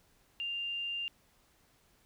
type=tone; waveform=sine; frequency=2794 Hz; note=F7; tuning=in tune; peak=-34 dBFS; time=0.4-1.08 s; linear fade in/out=0 ms; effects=pink hiss -68 dBFS RMS until 2.05 s